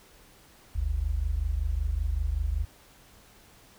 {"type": "tone pair together", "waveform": "sine", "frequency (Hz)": [48.93, 74.2], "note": ["G1", "D2"], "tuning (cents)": [-2, 18], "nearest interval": "perfect fifth", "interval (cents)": 720, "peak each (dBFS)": -28, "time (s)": [0.75, 2.65], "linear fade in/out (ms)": 10, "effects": ["pink hiss -56 dBFS RMS until 3.78 s"]}